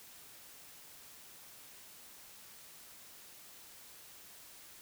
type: silence
effects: white hiss -55 dBFS RMS until 4.81 s